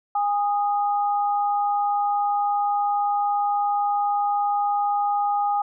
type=tone pair together; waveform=sine; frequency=817.3 / 1241 Hz; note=G#5 / D#6; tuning=-28 / -5 cents; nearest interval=perfect fifth; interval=723 cents; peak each=-20 / -28 dBFS; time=0.15-5.62 s; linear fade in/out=5 ms; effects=none